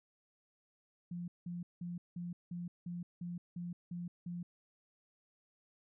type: tone bursts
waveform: sine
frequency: 174.4 Hz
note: F3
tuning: 2 cents flat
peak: -39 dBFS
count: 10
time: 1.11-4.43 s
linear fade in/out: 5 ms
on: 170 ms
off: 180 ms
effects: none